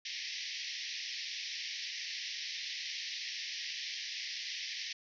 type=band-pass noise; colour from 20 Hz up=white; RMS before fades=-41 dBFS; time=0.05-4.93 s; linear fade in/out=5 ms; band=1800 to 5800 Hz; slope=96 dB/octave; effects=none